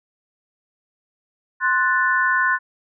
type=chord; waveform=sine; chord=F# diminished; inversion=second; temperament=equal; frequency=1046.5 / 1480 / 1760 Hz; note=C6 / F#6 / A6; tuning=0 / 0 / 0 cents; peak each=-21 / -19 / -21 dBFS; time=1.6-2.59 s; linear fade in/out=50 ms; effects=none